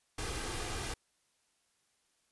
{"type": "noise with comb filter", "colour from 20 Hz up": "pink", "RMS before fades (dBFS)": -38, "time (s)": [0.18, 0.94], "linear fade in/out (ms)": 5, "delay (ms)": 2.5, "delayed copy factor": 0.5, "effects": ["white hiss -75 dBFS RMS until 2.31 s", "resampled to 24000 Hz"]}